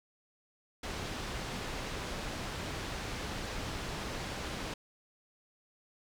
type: low-pass noise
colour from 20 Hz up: pink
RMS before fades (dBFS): -39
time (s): 0.83-4.74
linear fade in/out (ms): 5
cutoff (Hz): 5700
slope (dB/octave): 12
effects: none